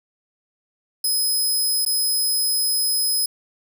15% pulse tone with dropouts, 5080 Hz, D#8, 35 cents sharp, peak -13 dBFS, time 1.04-3.26 s, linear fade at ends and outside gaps 5 ms, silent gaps 1.851-1.862 s, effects none

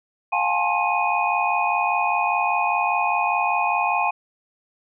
sine tone cluster, 709 / 811 / 876 / 1066 / 2489 Hz, F5 / G#5 / A5 / C6 / D#7, +26 / -41 / -8 / +32 / 0 cents, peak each -25 dBFS, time 0.32-4.11 s, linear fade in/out 10 ms, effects none

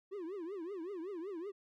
triangle tone with vibrato, 363.9 Hz, F#4, 29 cents flat, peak -38 dBFS, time 0.11-1.52 s, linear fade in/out 20 ms, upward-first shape triangle, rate 5.3 Hz, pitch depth 270 cents each way, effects none

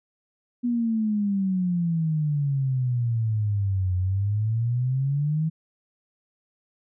sine exponential two-way sweep, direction down then up, 245.1 to 90.3 to 161.8 Hz, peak -21 dBFS, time 0.63-5.5 s, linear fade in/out 20 ms, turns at 3.96 s, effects none

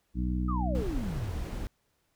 harmonic tone, 61.7 Hz, B1, 1 cent flat, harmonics 1 / 2 / 3 / 4 / 5, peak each -29 / -38 / -33 / -39 / -38 dBFS, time 0.14-0.85 s, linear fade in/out 50 ms
sine exponential sweep, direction down, 1289 to 56.2 Hz, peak -33 dBFS, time 0.48-1.45 s, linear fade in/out 10 ms
brown noise, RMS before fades -35 dBFS, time 0.75-1.67 s, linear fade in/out 0 ms
effects pink hiss -74 dBFS RMS until 2.15 s

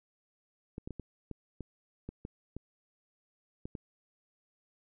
clicks, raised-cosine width 3 ms, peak -27 dBFS, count 11, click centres 0.781 / 0.875 / 0.907 / 0.997 / 1.313 / 1.607 / 2.09 / 2.251 / 2.566 / 3.655 / 3.752 s, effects none

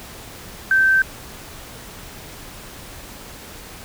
sine tone, 1554 Hz, G6, 16 cents flat, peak -12 dBFS, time 0.71-1.02 s, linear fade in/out 2 ms, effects pink hiss -38 dBFS RMS until 3.84 s

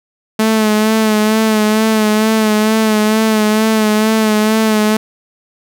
sawtooth tone with vibrato, 216.7 Hz, A3, 26 cents flat, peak -6 dBFS, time 0.39-4.97 s, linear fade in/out 5 ms, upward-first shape sine, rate 2.2 Hz, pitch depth 35 cents each way, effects none

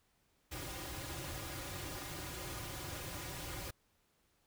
pink noise with comb filter, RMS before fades -44 dBFS, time 0.51-3.71 s, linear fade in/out 10 ms, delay 4.5 ms, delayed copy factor -0.95, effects pink hiss -75 dBFS RMS until 4.46 s

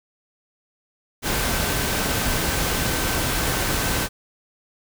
sine tone in noise, 1541 Hz, G6, 30 cents flat, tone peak -34 dBFS, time 1.22-4.09 s, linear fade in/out 50 ms, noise pink, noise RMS -23 dBFS, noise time 1.22-4.09 s, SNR -14 dB, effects none

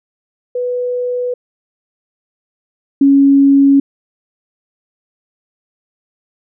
sine tone pair in turn, 493.9 / 277.2 Hz, B4 / C#4, 0 / 0 cents, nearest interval minor seventh, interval 1000 cents, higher first, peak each -15 / -5 dBFS, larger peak second, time 0.55-1.34 / 3.01-3.8 s, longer neither, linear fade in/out 5 ms, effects none

